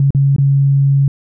sine tone with dropouts, 138.59 Hz, C#3, in tune, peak -8 dBFS, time 0-1.08 s, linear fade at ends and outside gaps 2 ms, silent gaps 0.106-0.148 / 0.363-0.383 s, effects none

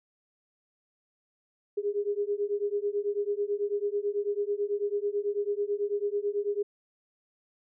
sine beating tone pair, 404.7 / 413.8 Hz, G#4 / G#4, -45 / -6 cents, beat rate 9.1 Hz, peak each -30 / -30 dBFS, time 1.77-6.63 s, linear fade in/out 10 ms, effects none

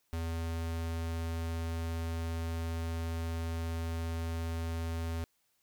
square tone, 82.6 Hz, E2, 4 cents sharp, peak -34 dBFS, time 0.13-5.24 s, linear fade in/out 0 ms, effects white hiss -75 dBFS RMS until 5.62 s

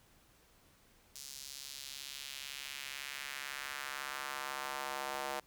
square tone with high-pass filter sweep, 69 Hz, C#2, 7 cents flat, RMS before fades -43 dBFS, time 1.15-5.4 s, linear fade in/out 5 ms, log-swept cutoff 5600 to 680 Hz, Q 1.4, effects pink hiss -66 dBFS RMS until 5.46 s

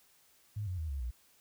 sine tone with pitch steps, 104.5 / 90.97 / 79.2 / 68.94 / 60.02 Hz, G#2 / F#2 / D#2 / C#2 / B1, +11 / -29 / +31 / -9 / -49 cents, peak -34 dBFS, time 0.56-1.11 s, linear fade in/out 10 ms, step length 110 ms, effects white hiss -66 dBFS RMS until 1.4 s

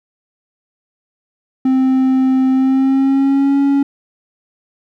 triangle tone with pitch glide, 261.6 to 278.8 Hz, C4 to C#4, 0 to +10 cents, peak -8 dBFS, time 1.65-3.83 s, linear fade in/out 5 ms, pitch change +110 cents, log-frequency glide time 2.51-3.59 s, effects none

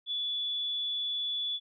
sine tone, 3439 Hz, A7, 40 cents flat, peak -30 dBFS, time 0.06-1.6 s, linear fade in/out 50 ms, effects none

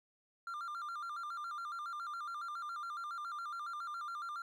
triangle tone with vibrato, 1283 Hz, E6, 47 cents flat, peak -38 dBFS, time 0.47-4.42 s, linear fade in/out 2 ms, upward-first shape square, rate 7.2 Hz, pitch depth 120 cents each way, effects none

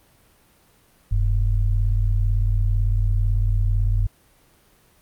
sine tone pair together, 42.04 / 100 Hz, E1 / G2, +35 / +35 cents, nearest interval octave + minor third, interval 1500 cents, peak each -18 / -21 dBFS, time 1.11-4.07 s, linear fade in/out 10 ms, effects pink hiss -57 dBFS RMS until 5.01 s + Opus 32 kbps

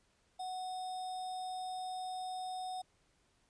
sine tone with sample-and-hold, 740 Hz, F#5, in tune, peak -38 dBFS, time 0.39-2.82 s, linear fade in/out 10 ms, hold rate 4410 Hz, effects pink hiss -73 dBFS RMS until 3.49 s + resampled to 22050 Hz

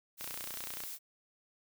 blue noise, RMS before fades -43 dBFS, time 0.17-0.99 s, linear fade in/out 50 ms
click train, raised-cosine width 0.2 ms, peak -24 dBFS, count 20, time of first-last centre 0.21-0.837 s, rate 30.3 Hz
effects none

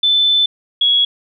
sine tone pair in turn, 3520 / 3343 Hz, A7 / G#7, 0 / +11 cents, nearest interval minor second, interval 89 cents, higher first, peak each -10 dBFS, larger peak neither, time 0.03-0.46 / 0.81-1.05 s, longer first, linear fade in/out 5 ms, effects none

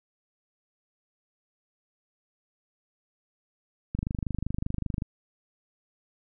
click train, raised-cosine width 5 ms, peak -17 dBFS, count 28, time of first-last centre 3.95-5.021 s, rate 25.2 Hz, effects none

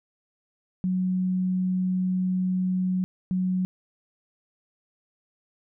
sine tone pair in turn, 184.5 / 184.5 Hz, F#3 / F#3, -5 / -5 cents, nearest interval unison, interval 0 cents, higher neither, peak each -22 dBFS, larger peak neither, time 0.84-3.04 / 3.31-3.65 s, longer first, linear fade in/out 0 ms, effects none

